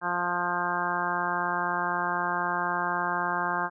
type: harmonic tone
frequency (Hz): 176.1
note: F3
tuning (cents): +15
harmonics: 1 / 2 / 3 / 4 / 5 / 6 / 7 / 8 / 9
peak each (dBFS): -39 / -38 / -42 / -34 / -32 / -32 / -34 / -36 / -32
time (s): 0.01-3.7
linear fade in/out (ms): 50
effects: none